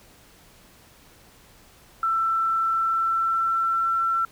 sine tone with pitch glide, 1335 to 1346.6 Hz, E6 to E6, +22 to +36 cents, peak -20 dBFS, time 2.03-4.25 s, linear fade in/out 2 ms, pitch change +14 cents, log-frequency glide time 2.56-3.87 s, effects pink hiss -53 dBFS RMS until 4.31 s

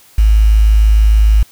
sine tone with quantisation, 53.3 Hz, G#1, 46 cents sharp, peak -5 dBFS, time 0.18-1.43 s, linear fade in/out 5 ms, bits 5, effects white hiss -45 dBFS RMS until 1.51 s

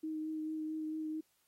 sine tone with vibrato, 312.5 Hz, D#4, 8 cents sharp, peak -36 dBFS, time 0.03-1.21 s, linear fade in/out 10 ms, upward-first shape sine, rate 4.5 Hz, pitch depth 14 cents each way, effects white hiss -75 dBFS RMS until 1.47 s + AAC 48 kbps

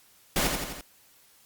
pink noise with echo, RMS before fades -25 dBFS, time 0.36-0.47 s, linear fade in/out 2 ms, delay 85 ms, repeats 4, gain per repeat -4 dB, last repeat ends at 0.81 s, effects white hiss -59 dBFS RMS until 1.45 s + Opus 48 kbps

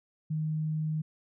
sine tone, 155.6 Hz, D#3, in tune, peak -28 dBFS, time 0.3-1.02 s, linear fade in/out 10 ms, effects none

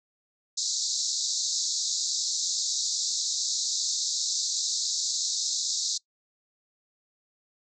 white band-pass noise, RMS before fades -29 dBFS, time 0.57-5.98 s, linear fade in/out 10 ms, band 3800 to 7400 Hz, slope 96 dB/octave, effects noise-tail reverb RT60 0.1 s tail -23 dB re dry

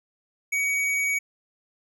sine tone with hard clipping, 2255 Hz, C#7, 29 cents sharp, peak -24 dBFS, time 0.52-1.19 s, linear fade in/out 10 ms, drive 11 dB, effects none

